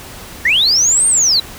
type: linear two-way sweep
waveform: sine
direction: up then down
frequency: 1760 to 8880 to 3862 Hz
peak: -8 dBFS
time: 0.45-1.4 s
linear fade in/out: 5 ms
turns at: 1.07 s
effects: tanh soft clip ceiling -5 dBFS + pink hiss -33 dBFS RMS until 1.58 s